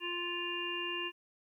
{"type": "harmonic tone", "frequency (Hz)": 349.2, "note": "F4", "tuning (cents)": 0, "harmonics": [1, 3, 5, 7, 8], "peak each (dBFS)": [-41, -43, -44, -45, -37], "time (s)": [0, 1.12], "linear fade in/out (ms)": 50, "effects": ["12-bit"]}